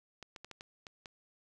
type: clicks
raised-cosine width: 0.2 ms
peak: -29 dBFS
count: 7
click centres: 0.227 / 0.362 / 0.446 / 0.513 / 0.609 / 0.868 / 1.058 s
effects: none